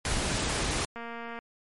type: noise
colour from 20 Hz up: pink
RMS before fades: -29 dBFS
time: 0.05-0.85 s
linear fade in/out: 2 ms
type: click train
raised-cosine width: 0.5 ms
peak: -25 dBFS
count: 101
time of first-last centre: 0.96-1.389 s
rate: 233 Hz
effects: MP3 48 kbps